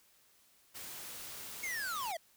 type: noise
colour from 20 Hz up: white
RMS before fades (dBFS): -46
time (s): 0.74-2.13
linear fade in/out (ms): 20
type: linear sweep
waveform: square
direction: down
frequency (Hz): 2209 to 622.3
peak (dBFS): -37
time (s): 1.63-2.17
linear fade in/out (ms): 5
effects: white hiss -67 dBFS RMS until 2.36 s